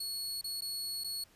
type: tone with dropouts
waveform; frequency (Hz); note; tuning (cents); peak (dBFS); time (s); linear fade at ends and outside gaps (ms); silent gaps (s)
sawtooth; 4367; C#8; -27; -33; 0-1.24; 5; 0.413-0.441 / 0.609-0.619 / 1.038-1.043
effects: pink hiss -64 dBFS RMS until 1.35 s + resampled to 32000 Hz